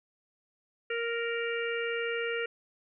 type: harmonic tone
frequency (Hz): 466.2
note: A#4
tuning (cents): 0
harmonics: 1 / 3 / 4 / 5 / 6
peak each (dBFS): -32 / -37 / -38 / -39 / -40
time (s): 0.9-2.46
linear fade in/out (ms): 5
effects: none